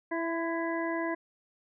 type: harmonic tone with a mistuned harmonic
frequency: 331.7 Hz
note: E4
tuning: 11 cents sharp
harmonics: 1 / 2 / 3 / 5 / 6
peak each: -32 / -35 / -37 / -39 / -40 dBFS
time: 0.11-1.15 s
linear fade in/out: 10 ms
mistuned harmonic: 3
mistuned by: +20 cents
effects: none